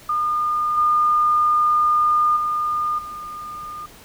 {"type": "tone with level steps", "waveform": "sine", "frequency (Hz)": 1215, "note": "D#6", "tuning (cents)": -42, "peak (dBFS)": [-18, -14, -19, -30], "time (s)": [0.09, 3.86], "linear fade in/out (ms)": 5, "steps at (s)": [0.77, 2.36, 2.98], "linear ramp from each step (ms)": 10, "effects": ["pink hiss -45 dBFS RMS until 4.04 s"]}